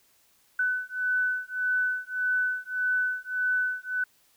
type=beating tone pair; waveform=sine; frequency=1500 / 1501.7 Hz; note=F#6 / F#6; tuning=+23 / +25 cents; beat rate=1.7 Hz; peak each=-28 dBFS; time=0.59-4.04 s; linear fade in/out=5 ms; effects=white hiss -64 dBFS RMS until 4.36 s